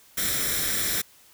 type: noise with comb filter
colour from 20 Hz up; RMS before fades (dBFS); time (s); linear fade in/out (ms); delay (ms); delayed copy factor
white; -26; 0.17-1.02; 10; 0.54; +0.65
effects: white hiss -55 dBFS RMS until 1.33 s